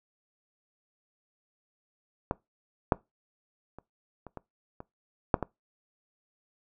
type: clicks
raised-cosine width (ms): 1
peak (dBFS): -13 / -6 / -30 / -29 / -25 / -27 / -6 / -16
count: 8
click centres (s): 2.311 / 2.922 / 3.786 / 4.267 / 4.373 / 4.804 / 5.342 / 5.427
effects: noise-tail reverb RT60 0.2 s tail -22 dB re dry